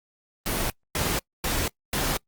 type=noise bursts; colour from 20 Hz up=pink; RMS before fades=-26 dBFS; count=4; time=0.46-2.17 s; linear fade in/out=2 ms; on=240 ms; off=250 ms; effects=noise-tail reverb RT60 0.1 s tail -26 dB re dry + Opus 24 kbps